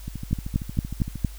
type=two click trains; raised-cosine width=5 ms; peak=-19 / -9 dBFS; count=15 / 5; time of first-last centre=0.08-1.157 / 0.33-1.247 s; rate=13 / 4.36 Hz; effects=added 50 Hz sine -37 dBFS peak until 1.38 s + white hiss -49 dBFS RMS until 1.38 s